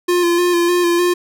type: tone with vibrato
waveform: square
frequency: 349.2 Hz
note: F4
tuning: in tune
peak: -13 dBFS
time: 0.08-1.14 s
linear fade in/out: 10 ms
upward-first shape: square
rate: 3.3 Hz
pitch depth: 24 cents each way
effects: none